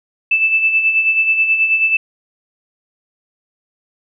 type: tone with tremolo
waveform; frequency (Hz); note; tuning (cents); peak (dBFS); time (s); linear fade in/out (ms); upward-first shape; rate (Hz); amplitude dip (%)
sine; 2637; E7; 0; -9; 0.31-1.97; 5; sine; 9.3; 55
effects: none